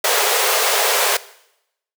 pink high-pass noise, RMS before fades -17 dBFS, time 0.04-1.17 s, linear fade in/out 5 ms, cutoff 400 Hz, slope 96 dB/octave, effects noise-tail reverb RT60 0.8 s tail -18 dB re dry

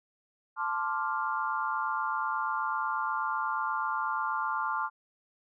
sine chord, D minor seventh, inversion second, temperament equal, 880 / 1046.5 / 1174.7 / 1396.9 Hz, A5 / C6 / D6 / F6, 0 / 0 / 0 / 0 cents, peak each -34 dBFS, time 0.56-4.9 s, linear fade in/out 50 ms, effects none

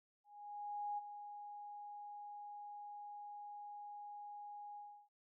sine tone with ADSR envelope, 825 Hz, G#5, 12 cents flat, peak -38 dBFS, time 0.24-5.09 s, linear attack 740 ms, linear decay 19 ms, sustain -10 dB, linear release 320 ms, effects none

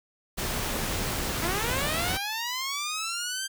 pink noise, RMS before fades -30 dBFS, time 0.37-2.18 s, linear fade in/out 20 ms
10% pulse linear sweep, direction up, 311.1 to 1587 Hz, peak -21 dBFS, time 1.41-3.48 s, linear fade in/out 20 ms
effects none

